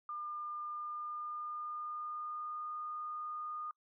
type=tone with pitch glide; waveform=sine; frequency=1203 to 1224 Hz; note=D6 to D#6; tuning=+41 to -29 cents; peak=-39 dBFS; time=0.09-3.71 s; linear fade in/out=2 ms; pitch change=+30 cents; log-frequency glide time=0.6-2.7 s; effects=noise-tail reverb RT60 0.1 s tail -26 dB re dry